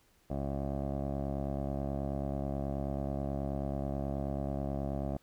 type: tone with low-pass filter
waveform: 15% pulse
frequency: 69.3 Hz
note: C#2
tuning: in tune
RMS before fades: -35 dBFS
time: 0.3-5.17 s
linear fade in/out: 5 ms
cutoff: 600 Hz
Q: 2.8
effects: pink hiss -68 dBFS RMS until 5.22 s